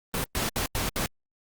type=noise bursts at uneven times; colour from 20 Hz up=pink; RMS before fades=-28 dBFS; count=5; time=0.14-0.24 / 0.35-0.49 / 0.56-0.66 / 0.75-0.89 / 0.96-1.06 s; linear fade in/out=0 ms; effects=Opus 32 kbps